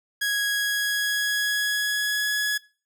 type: tone with pitch glide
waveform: sawtooth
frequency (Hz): 1658 to 1685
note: G#6 to G#6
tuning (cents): -3 to +25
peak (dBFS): -19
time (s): 0.21-2.58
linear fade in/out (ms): 10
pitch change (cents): +28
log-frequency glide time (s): 0.49-2.31
effects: noise-tail reverb RT60 0.4 s tail -23 dB re dry